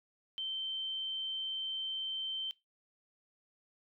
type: tone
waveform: sine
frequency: 3109 Hz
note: G7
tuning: 15 cents flat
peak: -35 dBFS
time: 0.38-2.51 s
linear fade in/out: 0 ms
effects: noise-tail reverb RT60 0.2 s tail -20 dB re dry